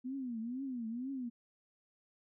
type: tone with vibrato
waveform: sine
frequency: 246.5 Hz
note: B3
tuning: 3 cents flat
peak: -37 dBFS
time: 0.04-1.3 s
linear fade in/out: 20 ms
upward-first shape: triangle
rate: 2.1 Hz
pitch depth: 210 cents each way
effects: none